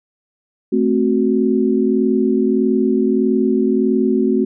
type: chord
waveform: sine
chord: F# diminished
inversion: first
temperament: equal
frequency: 220 / 261.6 / 370 Hz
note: A3 / C4 / F#4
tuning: 0 / 0 / 0 cents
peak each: -17 dBFS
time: 0.72-4.45 s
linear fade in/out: 10 ms
effects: none